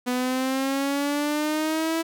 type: exponential sweep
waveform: sawtooth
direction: up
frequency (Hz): 246.9 to 330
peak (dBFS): -19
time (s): 0.06-2.03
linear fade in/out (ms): 20
effects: none